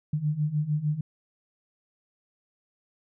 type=beating tone pair; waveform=sine; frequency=146.83 / 153.43 Hz; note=D3 / D#3; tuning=0 / -24 cents; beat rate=6.6 Hz; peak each=-29 / -26 dBFS; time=0.13-1.01 s; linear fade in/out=5 ms; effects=none